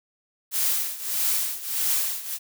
blue noise with tremolo, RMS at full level -22 dBFS, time 0.51-2.39 s, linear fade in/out 50 ms, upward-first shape triangle, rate 1.6 Hz, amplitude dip 85%, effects none

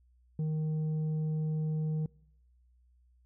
triangle tone with tanh clipping, 155.56 Hz, D#3, in tune, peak -30 dBFS, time 0.39-2.06 s, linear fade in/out 2 ms, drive 9 dB, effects noise-tail reverb RT60 0.8 s tail -25 dB re dry + added 61 Hz sine -62 dBFS peak until 3.25 s

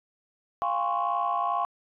sine chord, Db major seventh, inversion first, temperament equal with one note detuned, 698.5 / 809.8 / 1046.5 / 1108.7 Hz, F5 / Ab5 / C6 / Db6, 0 / -44 / 0 / 0 cents, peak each -29 / -30 / -30 / -28 dBFS, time 0.62-1.65 s, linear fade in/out 0 ms, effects tanh soft clip ceiling -17 dBFS

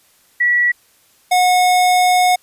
sine / square tone pair in turn, 1940 / 727.5 Hz, B6 / F#5, -31 / -29 cents, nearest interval octave + perfect fourth, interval 1698 cents, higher first, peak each -11 dBFS, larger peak neither, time 0.4-0.72 / 1.31-2.36 s, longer second, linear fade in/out 10 ms, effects white hiss -54 dBFS RMS until 2.42 s + resampled to 32000 Hz

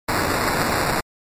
violet noise with sample-and-hold, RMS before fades -21 dBFS, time 0.08-1.01 s, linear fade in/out 10 ms, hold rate 3150 Hz, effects MP3 64 kbps

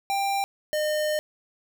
square tone pair in turn, 791 / 608.6 Hz, G5 / D#5, +15 / -38 cents, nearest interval perfect fourth, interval 453 cents, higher first, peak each -24 / -24 dBFS, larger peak neither, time 0.1-0.44 / 0.73-1.19 s, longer second, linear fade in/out 0 ms, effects none

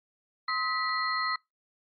sine tone cluster, 1043 / 1276 / 1964 / 4193 Hz, C6 / D#6 / B6 / C8, -6 / +43 / -10 / +3 cents, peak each -36 / -30 / -32 / -35 dBFS, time 0.48-1.36 s, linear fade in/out 5 ms, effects noise-tail reverb RT60 0.2 s tail -25 dB re dry + Opus 48 kbps

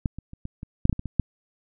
clicks, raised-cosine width 5 ms, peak -11 / -23 / -28 / -20 / -23 / -6 / -6 / -13 / -18 / -18 / -7 dBFS, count 11, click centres 0.058 / 0.186 / 0.334 / 0.454 / 0.631 / 0.854 / 0.896 / 0.928 / 0.994 / 1.057 / 1.197 s, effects none

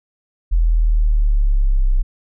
sine linear sweep, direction down, 42.07 to 31.29 Hz, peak -11 dBFS, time 0.51-2.03 s, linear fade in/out 20 ms, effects none

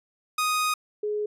sawtooth / sine tone pair in turn, 1245 / 419.7 Hz, D#6 / G#4, +1 / +18 cents, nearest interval octave + perfect fifth, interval 1883 cents, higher first, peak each -19 / -25 dBFS, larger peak first, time 0.38-0.74 / 1.03-1.26 s, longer first, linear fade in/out 5 ms, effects resampled to 32000 Hz

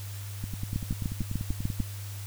two click trains, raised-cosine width 5 ms, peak -16 / -21 dBFS, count 8 / 15, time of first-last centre 0.76-1.803 / 0.44-1.799 s, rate 6.71 / 10.3 Hz, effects added 100 Hz sine -36 dBFS peak until 2.26 s + white hiss -46 dBFS RMS until 2.26 s

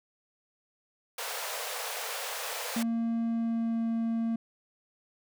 pink high-pass noise, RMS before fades -36 dBFS, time 1.18-2.83 s, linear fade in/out 5 ms, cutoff 450 Hz, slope 96 dB/octave
triangle tone with pitch glide, 230 to 228.3 Hz, A#3 to A#3, -23 to -36 cents, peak -25 dBFS, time 2.76-4.36 s, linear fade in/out 5 ms, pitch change -13 cents, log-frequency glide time 3.24-3.86 s
effects none

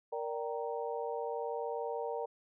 harmonic tone with a mistuned harmonic, 155.56 Hz, D#3, in tune, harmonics 3 / 4 / 5 / 6, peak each -37 / -41 / -42 / -43 dBFS, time 0.12-2.26 s, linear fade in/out 10 ms, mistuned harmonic 4, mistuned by -100 cents, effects none

